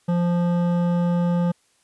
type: tone with hard clipping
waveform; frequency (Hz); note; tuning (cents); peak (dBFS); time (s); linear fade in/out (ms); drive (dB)
triangle; 174.1; F3; -5; -20; 0.08-1.52; 10; 16
effects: white hiss -63 dBFS RMS until 1.83 s + resampled to 24000 Hz